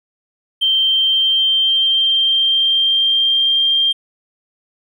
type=tone with pitch glide; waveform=triangle; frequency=3136 to 3187 Hz; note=G7 to G7; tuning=0 to +28 cents; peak=-8 dBFS; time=0.61-3.93 s; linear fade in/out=20 ms; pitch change=+28 cents; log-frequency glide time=0.74-3.64 s; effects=tanh soft clip ceiling -10 dBFS